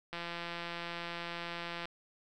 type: click train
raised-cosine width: 0.3 ms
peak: -24 dBFS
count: 296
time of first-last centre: 0.13-1.855 s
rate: 171 Hz
effects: none